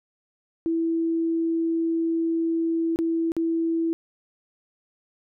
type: tone with dropouts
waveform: sine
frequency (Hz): 329.6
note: E4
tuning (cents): 0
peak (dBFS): -21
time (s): 0.66-3.93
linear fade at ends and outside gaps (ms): 0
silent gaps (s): 2.96-2.989 / 3.319-3.366
effects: none